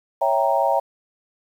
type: chord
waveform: sine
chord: C# diminished seventh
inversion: none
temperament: equal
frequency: 554.4 / 659.3 / 784 / 932.3 Hz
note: C#5 / E5 / G5 / Bb5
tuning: 0 / 0 / 0 / 0 cents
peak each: -22 dBFS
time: 0.21-0.8 s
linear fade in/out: 10 ms
effects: 8-bit